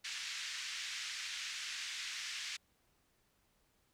pink band-pass noise, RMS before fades -43 dBFS, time 0.04-2.57 s, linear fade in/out 10 ms, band 1800 to 6700 Hz, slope 24 dB/octave, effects pink hiss -75 dBFS RMS until 3.93 s

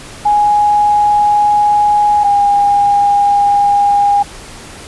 sine tone pair in turn, 830.6 / 812.1 Hz, G#5 / G#5, 0 / -39 cents, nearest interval unison, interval 39 cents, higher first, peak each -7 dBFS, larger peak neither, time 0.25-2.24 / 2.24-4.23 s, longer neither, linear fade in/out 10 ms, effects pink hiss -32 dBFS RMS until 4.87 s + resampled to 24000 Hz

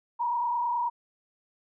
sine tone with frequency modulation, 957 Hz, A#5, 45 cents sharp, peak -25 dBFS, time 0.19-0.9 s, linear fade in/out 20 ms, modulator 29.5 Hz, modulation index 1.1, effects none

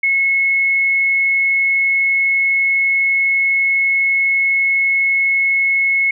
sine tone, 2184 Hz, C#7, 26 cents flat, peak -12 dBFS, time 0.03-6.11 s, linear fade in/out 5 ms, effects none

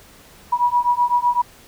sine beating tone pair, 966 / 973.9 Hz, B5 / B5, -39 / -24 cents, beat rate 7.9 Hz, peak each -18 dBFS, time 0.52-1.42 s, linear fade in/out 10 ms, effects pink hiss -47 dBFS RMS until 1.67 s

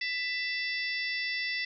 harmonic tone with a mistuned harmonic, 663 Hz, E5, 10 cents sharp, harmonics 3 / 4 / 5 / 6 / 7 / 8, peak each -32 / -38 / -42 / -48 / -39 / -40 dBFS, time 0.01-1.65 s, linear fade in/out 5 ms, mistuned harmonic 5, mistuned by +83 cents, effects none

